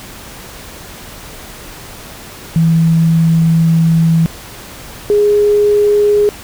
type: tone pair in turn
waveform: sine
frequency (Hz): 163.9 / 414.2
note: E3 / G#4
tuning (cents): -10 / -5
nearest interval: octave + major third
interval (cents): 1605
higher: second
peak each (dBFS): -7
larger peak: neither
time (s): 2.56-4.26 / 5.1-6.29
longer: first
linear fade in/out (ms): 0
effects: pink hiss -32 dBFS RMS until 6.43 s